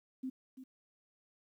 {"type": "tone with echo", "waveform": "sine", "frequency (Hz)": 260.2, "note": "C4", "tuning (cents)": -9, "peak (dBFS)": -36, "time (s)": [0.23, 0.3], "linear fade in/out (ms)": 10, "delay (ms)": 340, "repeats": 1, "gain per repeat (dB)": -11, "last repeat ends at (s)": 0.64, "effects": ["12-bit"]}